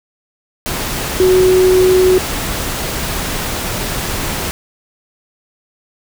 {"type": "tone in noise", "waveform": "sine", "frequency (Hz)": 370.4, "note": "F#4", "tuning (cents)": 2, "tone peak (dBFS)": -7, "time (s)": [1.2, 2.18], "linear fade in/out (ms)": 0, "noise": "pink", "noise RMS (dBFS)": -20, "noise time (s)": [0.66, 4.51], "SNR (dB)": 10, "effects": []}